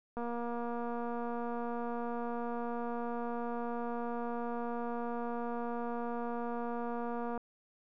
click train, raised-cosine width 1 ms, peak -26 dBFS, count 1709, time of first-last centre 0.17-7.377 s, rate 237 Hz, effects none

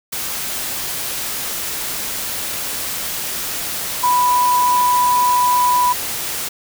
sine tone in noise, 987.8 Hz, B5, in tune, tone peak -12 dBFS, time 4.03-5.93 s, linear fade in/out 10 ms, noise white, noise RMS -24 dBFS, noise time 0.12-6.49 s, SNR +9 dB, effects none

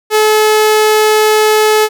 sawtooth tone, 429.8 Hz, A4, 41 cents flat, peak -3 dBFS, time 0.1-1.89 s, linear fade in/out 50 ms, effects none

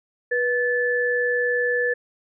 sine tone pair together, 488.4 / 1740.5 Hz, B4 / A6, -19 / -19 cents, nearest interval octave + minor seventh, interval 2200 cents, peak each -22 dBFS, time 0.31-1.94 s, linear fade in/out 10 ms, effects none

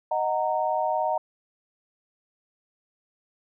sine chord, D# minor, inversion none, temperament equal with one note detuned, 622.3 / 740 / 925.9 Hz, D#5 / F#5 / A#5, 0 / 0 / -12 cents, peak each -27 dBFS, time 0.11-1.18 s, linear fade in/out 5 ms, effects none

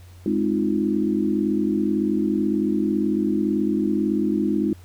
sine chord, F minor seventh, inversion first, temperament equal, 207.7 / 261.6 / 311.1 / 349.2 Hz, Ab3 / C4 / Eb4 / F4, 0 / 0 / 0 / 0 cents, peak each -23 / -27 / -23 / -26 dBFS, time 0.26-4.73 s, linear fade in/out 2 ms, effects added 89 Hz sine -42 dBFS peak until 4.84 s + pink hiss -54 dBFS RMS until 4.84 s

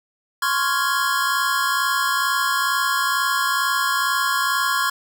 square chord, Db major seventh, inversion third, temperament equal, 1046.5 / 1108.7 / 1396.9 / 1661.2 Hz, C6 / Db6 / F6 / Ab6, 0 / 0 / 0 / 0 cents, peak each -25 dBFS, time 0.42-4.9 s, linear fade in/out 5 ms, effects none

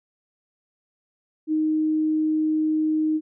sine tone, 311.1 Hz, D#4, in tune, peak -19 dBFS, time 1.47-3.21 s, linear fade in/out 50 ms, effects none

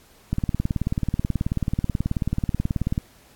click train, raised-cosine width 5 ms, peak -10 dBFS, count 50, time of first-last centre 0.33-2.979 s, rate 18.5 Hz, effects pink hiss -54 dBFS RMS until 3.35 s + AAC 64 kbps

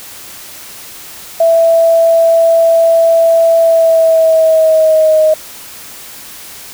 sine tone with pitch glide, 662 to 624.8 Hz, E5 to D#5, +7 to +7 cents, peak -5 dBFS, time 1.4-5.34 s, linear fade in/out 5 ms, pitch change -100 cents, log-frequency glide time 3.6-5.2 s, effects white hiss -31 dBFS RMS until 6.73 s

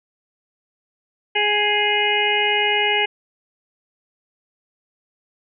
harmonic tone with a mistuned harmonic, 415.3 Hz, G#4, in tune, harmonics 1 / 2 / 4 / 5 / 6 / 7, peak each -24 / -23 / -27 / -22 / -24 / -22 dBFS, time 1.35-3.06 s, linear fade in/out 10 ms, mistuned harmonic 5, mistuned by +23 cents, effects none

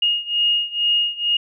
sine beating tone pair, 2856 / 2858.2 Hz, F7 / F7, +38 / +39 cents, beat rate 2.2 Hz, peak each -19 / -21 dBFS, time 0.02-1.37 s, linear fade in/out 5 ms, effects none

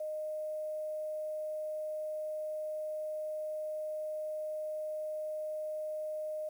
sine tone with quantisation, 616 Hz, D#5, 17 cents flat, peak -35 dBFS, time 0-6.49 s, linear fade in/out 5 ms, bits 10, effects none

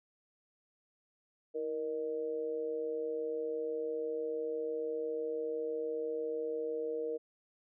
sine tone with amplitude modulation, 468.7 Hz, A#4, 9 cents sharp, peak -30 dBFS, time 1.54-7.18 s, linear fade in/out 20 ms, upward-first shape sine, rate 146 Hz, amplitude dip 75%, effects none

